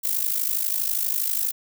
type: noise with amplitude modulation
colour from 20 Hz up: violet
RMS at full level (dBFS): -21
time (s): 0.03-1.52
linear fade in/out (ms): 20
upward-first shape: sine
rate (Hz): 52.3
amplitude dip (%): 80
effects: none

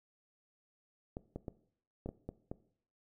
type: clicks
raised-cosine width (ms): 2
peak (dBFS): -27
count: 7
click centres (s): 1.169 / 1.36 / 1.482 / 2.06 / 2.09 / 2.29 / 2.515
effects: noise-tail reverb RT60 0.6 s tail -18 dB re dry

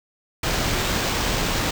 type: noise with sample-and-hold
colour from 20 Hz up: pink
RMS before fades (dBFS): -23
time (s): 0.43-1.71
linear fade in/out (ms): 5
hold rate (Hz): 11025
effects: none

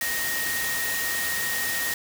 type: tone in noise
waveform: sine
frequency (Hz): 1864.7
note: A#6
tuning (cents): 0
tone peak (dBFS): -28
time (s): 0.01-1.94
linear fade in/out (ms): 2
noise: white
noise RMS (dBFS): -29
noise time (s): 0.01-1.94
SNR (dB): -2
effects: none

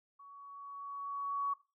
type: tone with level ramp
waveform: sine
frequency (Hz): 1124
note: C#6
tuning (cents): +24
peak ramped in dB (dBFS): -52 to -30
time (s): 0.19-1.54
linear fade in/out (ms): 10
effects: noise-tail reverb RT60 0.3 s tail -17 dB re dry

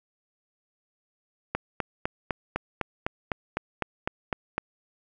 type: click train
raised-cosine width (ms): 0.5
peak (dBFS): -11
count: 13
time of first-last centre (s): 1.55-4.58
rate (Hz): 3.96
effects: none

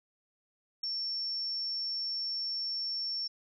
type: tone with ADSR envelope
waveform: sine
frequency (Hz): 5440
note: F8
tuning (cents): -46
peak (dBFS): -29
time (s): 0.83-3.28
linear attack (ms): 7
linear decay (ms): 4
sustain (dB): -3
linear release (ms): 12
effects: none

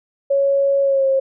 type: tone with pitch glide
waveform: sine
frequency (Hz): 554.4 to 537.1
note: C#5 to C5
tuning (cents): 0 to +45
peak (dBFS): -13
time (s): 0.3-1.2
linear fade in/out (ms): 10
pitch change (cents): -55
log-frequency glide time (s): 0.82-1.07
effects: none

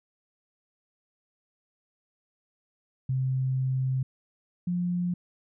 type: tone pair in turn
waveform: sine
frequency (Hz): 130.81 / 177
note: C3 / F3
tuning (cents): 0 / +23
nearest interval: perfect fourth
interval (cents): 523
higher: second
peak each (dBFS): -24 / -25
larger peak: first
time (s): 3.09-4.03 / 4.67-5.14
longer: first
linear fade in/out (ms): 5
effects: none

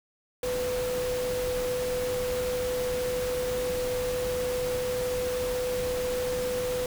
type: tone in noise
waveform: sine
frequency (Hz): 499.6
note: B4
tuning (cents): +20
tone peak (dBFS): -27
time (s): 0.43-6.86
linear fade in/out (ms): 2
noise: pink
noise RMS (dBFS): -36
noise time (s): 0.43-6.86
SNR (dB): +6
effects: none

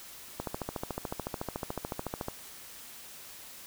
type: click train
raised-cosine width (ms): 1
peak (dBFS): -19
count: 27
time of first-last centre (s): 0.4-2.284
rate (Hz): 13.8
effects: white hiss -48 dBFS RMS until 3.66 s

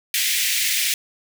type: high-pass noise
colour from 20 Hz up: pink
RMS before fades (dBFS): -21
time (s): 0.14-0.94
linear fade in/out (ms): 2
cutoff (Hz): 1900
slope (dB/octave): 48
effects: none

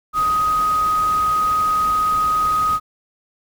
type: tone in noise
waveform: sine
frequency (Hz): 1253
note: D#6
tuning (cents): +12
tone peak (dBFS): -15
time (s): 0.13-2.8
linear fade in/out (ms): 50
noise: pink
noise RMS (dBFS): -33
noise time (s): 0.13-2.8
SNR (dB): +15
effects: none

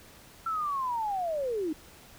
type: linear sweep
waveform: sine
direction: down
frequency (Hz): 1351 to 293.7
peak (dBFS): -28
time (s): 0.46-1.73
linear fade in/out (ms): 5
effects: pink hiss -53 dBFS RMS until 2.18 s

